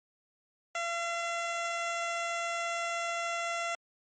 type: tone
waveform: 15% pulse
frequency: 681 Hz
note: F5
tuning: 44 cents flat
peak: -25 dBFS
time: 0.75-3.75 s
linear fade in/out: 2 ms
effects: low-pass 9000 Hz 12 dB/octave + MP3 32 kbps